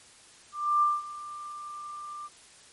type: tone with ADSR envelope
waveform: sine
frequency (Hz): 1187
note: D6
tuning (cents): +18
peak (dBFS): -19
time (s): 0.52-2.29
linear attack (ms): 300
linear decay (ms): 200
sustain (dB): -18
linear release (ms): 33
effects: white hiss -54 dBFS RMS until 2.72 s + MP3 48 kbps

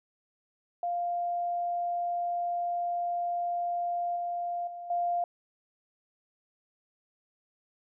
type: tone with level steps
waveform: sine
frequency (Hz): 698.5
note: F5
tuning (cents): 0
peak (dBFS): -28 / -30 / -38 / -26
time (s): 0.83-5.24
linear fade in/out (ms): 2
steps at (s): 4.16 / 4.67 / 4.9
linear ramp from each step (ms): 5
effects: none

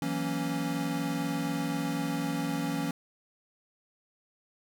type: chord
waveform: square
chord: F# dominant seventh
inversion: third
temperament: equal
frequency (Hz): 164.81 / 185 / 233.1 / 277.2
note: E3 / F#3 / A#3 / C#4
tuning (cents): 0 / 0 / 0 / 0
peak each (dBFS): -35 / -39 / -38 / -33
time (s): 0.02-2.91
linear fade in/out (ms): 2
effects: none

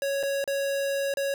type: tone with dropouts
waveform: square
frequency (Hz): 554.4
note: C#5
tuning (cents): 0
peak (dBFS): -26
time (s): 0.02-1.34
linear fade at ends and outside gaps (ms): 1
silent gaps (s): 0.229-0.234 / 0.441-0.476 / 1.139-1.171
effects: 11-bit

